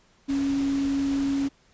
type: tone in noise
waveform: sine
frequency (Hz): 276.7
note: C#4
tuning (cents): -3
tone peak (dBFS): -22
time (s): 0.28-1.49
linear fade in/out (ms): 20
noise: pink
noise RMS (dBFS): -39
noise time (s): 0.28-1.49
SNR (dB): +14
effects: pink hiss -61 dBFS RMS until 1.73 s + resampled to 16000 Hz